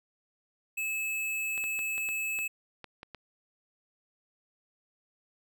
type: tone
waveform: square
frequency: 2600 Hz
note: E7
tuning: 24 cents flat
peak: -31 dBFS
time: 0.77-2.48 s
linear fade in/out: 10 ms
type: clicks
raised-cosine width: 0.3 ms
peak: -27 dBFS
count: 9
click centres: 1.578 / 1.64 / 1.791 / 1.98 / 2.089 / 2.389 / 2.843 / 3.031 / 3.147 s
effects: none